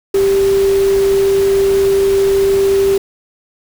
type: tone in noise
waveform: sine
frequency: 392 Hz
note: G4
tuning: in tune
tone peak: -9 dBFS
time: 0.14-2.98 s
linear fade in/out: 5 ms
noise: pink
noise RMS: -26 dBFS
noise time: 0.14-2.98 s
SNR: +14 dB
effects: none